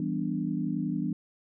sine chord, E minor seventh, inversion none, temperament equal, 164.81 / 196 / 246.9 / 293.7 Hz, E3 / G3 / B3 / D4, 0 / 0 / 0 / 0 cents, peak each -33 dBFS, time 0-1.13 s, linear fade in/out 2 ms, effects none

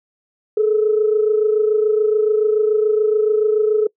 sine tone pair together, 425.3 / 452.3 Hz, G#4 / A4, +41 / +48 cents, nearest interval minor second, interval 107 cents, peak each -13 / -19 dBFS, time 0.57-3.87 s, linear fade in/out 5 ms, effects noise-tail reverb RT60 0.1 s tail -25 dB re dry + tanh soft clip ceiling -6 dBFS

